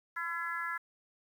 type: harmonic tone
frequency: 338.3 Hz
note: E4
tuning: 45 cents sharp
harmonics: 3 / 4 / 5 / 6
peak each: -42 / -38 / -37 / -44 dBFS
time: 0.16-0.78 s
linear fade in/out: 10 ms
effects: 10-bit